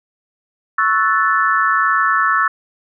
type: chord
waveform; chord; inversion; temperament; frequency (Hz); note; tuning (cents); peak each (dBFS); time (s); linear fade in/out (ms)
sine; F# minor seventh; second; equal with one note detuned; 1108.7 / 1318.5 / 1480 / 1750.9; C#6 / E6 / F#6 / A6; 0 / 0 / 0 / -9; -18 / -16 / -21 / -18; 0.78-2.48; 5
effects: none